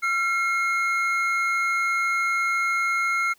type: tone pair together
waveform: triangle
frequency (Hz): 1366 / 2152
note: F6 / C7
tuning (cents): -39 / +48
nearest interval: minor sixth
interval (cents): 787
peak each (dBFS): -22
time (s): 0.02-3.34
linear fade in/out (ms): 20
effects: white hiss -60 dBFS RMS until 3.38 s